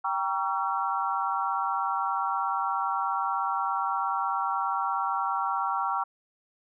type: chord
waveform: sine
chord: G diminished seventh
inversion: none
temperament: just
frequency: 784 / 940.8 / 1128.9 / 1354.7 Hz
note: G5 / Bb5 / Db6 / Fb6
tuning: 0 / +16 / +31 / +47 cents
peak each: -31 dBFS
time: 0.04-6.04 s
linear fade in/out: 10 ms
effects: none